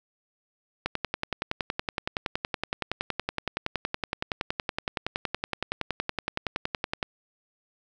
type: click train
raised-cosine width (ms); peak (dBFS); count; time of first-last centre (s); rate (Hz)
0.3; -11; 67; 0.86-7.028; 10.7
effects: none